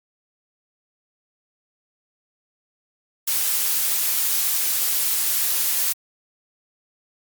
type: noise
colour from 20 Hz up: blue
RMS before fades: -21 dBFS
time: 3.27-5.93 s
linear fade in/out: 10 ms
effects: Opus 48 kbps